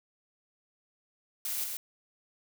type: noise with echo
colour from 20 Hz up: blue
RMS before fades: -34 dBFS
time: 1.45-1.64 s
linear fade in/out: 2 ms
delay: 130 ms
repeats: 1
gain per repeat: -3 dB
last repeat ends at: 1.77 s
effects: none